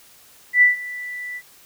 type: tone with ADSR envelope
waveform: sine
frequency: 1975.5 Hz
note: B6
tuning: in tune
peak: -8 dBFS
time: 0.53-1.42 s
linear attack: 87 ms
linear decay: 140 ms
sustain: -20 dB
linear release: 55 ms
effects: white hiss -50 dBFS RMS until 1.65 s